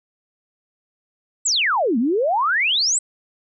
sine exponential two-way sweep, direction down then up, 8250 to 215.9 to 8250 Hz, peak -16 dBFS, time 1.45-2.99 s, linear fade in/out 10 ms, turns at 1.98 s, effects none

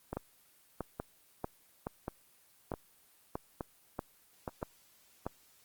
two click trains, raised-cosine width 1 ms, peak -22 / -21 dBFS, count 6 / 9, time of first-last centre 0.13-4.478 / 0.17-5.266 s, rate 1.15 / 1.57 Hz, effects white hiss -65 dBFS RMS until 5.64 s + Opus 24 kbps

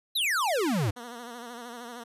square exponential sweep, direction down, 4186 to 92.3 Hz, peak -25 dBFS, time 0.15-0.91 s, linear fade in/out 10 ms
10% pulse tone with vibrato, 238.7 Hz, A#3, 41 cents sharp, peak -31 dBFS, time 0.96-2.04 s, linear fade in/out 10 ms, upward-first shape sine, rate 13 Hz, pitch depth 66 cents each way
effects resampled to 32000 Hz

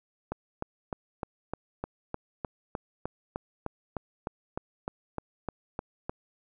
click train, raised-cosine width 1 ms, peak -18 dBFS, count 20, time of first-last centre 0.32-6.095 s, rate 3.29 Hz, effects none

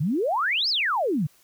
sine exponential two-way sweep, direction up then down, 132.8 to 5400 to 132.8 Hz, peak -21 dBFS, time 0-1.27 s, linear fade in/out 10 ms, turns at 0.69 s, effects white hiss -59 dBFS RMS until 1.43 s

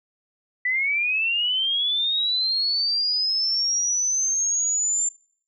sine linear sweep, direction up, 1964 to 7270 Hz, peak -20 dBFS, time 0.65-5.09 s, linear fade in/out 5 ms, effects noise-tail reverb RT60 0.6 s tail -25 dB re dry

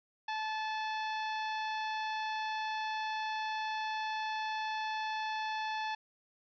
sawtooth tone, 869 Hz, A5, 22 cents flat, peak -30 dBFS, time 0.28-5.95 s, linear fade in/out 5 ms, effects resampled to 11025 Hz + 11-bit

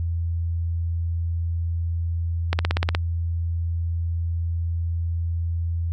click train, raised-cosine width 0.3 ms, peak -6 dBFS, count 8, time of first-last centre 2.53-2.949 s, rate 16.7 Hz, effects added 84 Hz sine -22 dBFS peak until 5.92 s

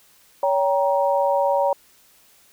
sine chord, G diminished, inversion second, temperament just, 564.5 / 784 / 940.8 Hz, Db5 / G5 / Bb5, +31 / 0 / +16 cents, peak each -19 / -24 / -22 dBFS, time 0.43-1.73 s, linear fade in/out 2 ms, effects white hiss -55 dBFS RMS until 2.52 s

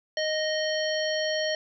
harmonic tone, 621 Hz, D#5, 3 cents flat, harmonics 1 / 3 / 5 / 7 / 9, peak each -27 / -32 / -34 / -35 / -37 dBFS, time 0.17-1.55 s, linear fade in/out 2 ms, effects none

